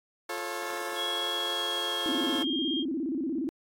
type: chord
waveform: 15% pulse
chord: F augmented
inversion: none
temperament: just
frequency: 349.2 / 436.5 / 545.7 Hz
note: F4 / A4 / C#5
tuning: 0 / -14 / -27 cents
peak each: -31 dBFS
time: 0.29-2.43 s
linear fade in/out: 5 ms
type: tone with pitch glide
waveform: sine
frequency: 3322 to 3218 Hz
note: G#7 to G7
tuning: 0 to +45 cents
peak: -30 dBFS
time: 0.95-2.85 s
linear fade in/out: 50 ms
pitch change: -55 cents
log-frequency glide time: 1.38-2.47 s
type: tone with vibrato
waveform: sine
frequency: 293.7 Hz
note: D4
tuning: in tune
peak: -28 dBFS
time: 2.06-3.49 s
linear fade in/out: 0 ms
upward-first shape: square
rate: 17 Hz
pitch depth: 190 cents each way
effects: AAC 48 kbps